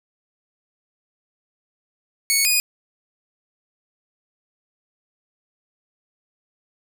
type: tone pair in turn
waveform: 10% pulse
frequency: 2217 / 2473 Hz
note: C#7 / D#7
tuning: 0 / -11 cents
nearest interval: major second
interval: 189 cents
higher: second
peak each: -7 dBFS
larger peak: neither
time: 2.3-2.45 / 2.45-2.6 s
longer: neither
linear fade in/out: 0 ms
effects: none